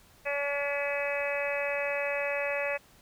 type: harmonic tone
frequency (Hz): 284.8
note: C#4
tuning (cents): +47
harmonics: 2 / 3 / 4 / 5 / 6 / 7 / 8 / 9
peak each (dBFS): -31 / -41 / -43 / -44 / -38 / -37 / -40 / -35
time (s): 0.25-2.78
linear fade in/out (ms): 20
effects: pink hiss -59 dBFS RMS until 3.01 s